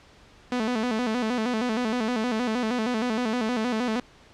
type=tone with vibrato; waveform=sawtooth; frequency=233.1 Hz; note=A#3; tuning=in tune; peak=-20 dBFS; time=0.52-4 s; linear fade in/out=2 ms; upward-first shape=square; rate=6.4 Hz; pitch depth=110 cents each way; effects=pink hiss -53 dBFS RMS until 4.33 s + low-pass 5000 Hz 12 dB/octave